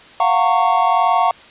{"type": "chord", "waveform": "triangle", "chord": "Gb major seventh", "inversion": "third", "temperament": "equal with one note detuned", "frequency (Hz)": [698.5, 740, 915.8, 1108.7], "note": ["F5", "Gb5", "Bb5", "Db6"], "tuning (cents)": [0, 0, -31, 0], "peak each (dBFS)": -16, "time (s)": [0.2, 1.31], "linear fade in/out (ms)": 2, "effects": ["white hiss -42 dBFS RMS until 1.5 s", "resampled to 8000 Hz"]}